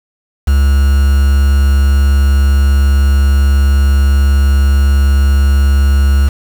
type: tone with quantisation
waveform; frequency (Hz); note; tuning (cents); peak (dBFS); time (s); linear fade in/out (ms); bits
triangle; 69.3; C#2; 0; -4; 0.47-6.29; 10; 4
effects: none